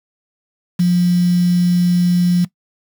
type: tone with quantisation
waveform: sine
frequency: 176.9 Hz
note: F3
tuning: 23 cents sharp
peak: -10 dBFS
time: 0.79-2.45 s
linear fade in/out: 10 ms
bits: 5
effects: noise-tail reverb RT60 0.1 s tail -18 dB re dry